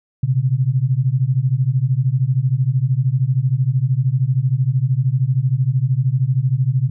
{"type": "beating tone pair", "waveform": "sine", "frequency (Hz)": [123.47, 136.47], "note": ["B2", "C#3"], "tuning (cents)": [0, -27], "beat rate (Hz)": 13, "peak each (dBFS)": -17, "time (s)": [0.23, 6.9], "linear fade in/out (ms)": 5, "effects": []}